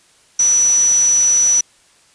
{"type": "tone in noise", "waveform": "sine", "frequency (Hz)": 5920, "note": "F#8", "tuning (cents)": 0, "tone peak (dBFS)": -10, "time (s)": [0.39, 1.61], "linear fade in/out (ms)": 5, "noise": "white", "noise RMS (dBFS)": -28, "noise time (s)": [0.39, 1.61], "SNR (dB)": 15, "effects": ["white hiss -52 dBFS RMS until 2.14 s", "resampled to 22050 Hz"]}